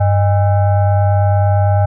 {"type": "tone with frequency modulation", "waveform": "sine", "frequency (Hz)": 98, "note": "G2", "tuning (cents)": 0, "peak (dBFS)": -9, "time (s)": [0, 1.86], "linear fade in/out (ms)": 10, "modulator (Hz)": 713, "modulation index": 0.66, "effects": []}